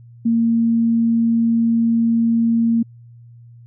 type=tone; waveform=sine; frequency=230 Hz; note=A#3; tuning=23 cents flat; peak=-13 dBFS; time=0.25-2.83 s; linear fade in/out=10 ms; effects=added 118 Hz sine -40 dBFS peak until 3.66 s